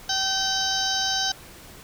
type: harmonic tone with a mistuned harmonic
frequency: 771 Hz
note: G5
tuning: 29 cents flat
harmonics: 1 / 2 / 4 / 5 / 6 / 7 / 8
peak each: -30 / -30 / -30 / -30 / -30 / -30 / -30 dBFS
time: 0.09-1.32 s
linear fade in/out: 5 ms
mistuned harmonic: 6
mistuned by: +39 cents
effects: pink hiss -45 dBFS RMS until 1.83 s